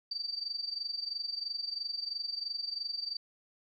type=tone with amplitude modulation; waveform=sine; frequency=4636 Hz; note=D8; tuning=23 cents flat; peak=-31 dBFS; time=0.11-3.17 s; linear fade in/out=5 ms; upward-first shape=sine; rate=23 Hz; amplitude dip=80%; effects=12-bit